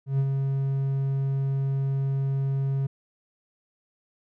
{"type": "tone with ADSR envelope", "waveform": "triangle", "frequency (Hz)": 136.3, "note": "C#3", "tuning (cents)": -29, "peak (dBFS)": -17, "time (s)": [0.06, 2.87], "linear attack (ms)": 130, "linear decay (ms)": 56, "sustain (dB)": -4, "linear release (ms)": 9, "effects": []}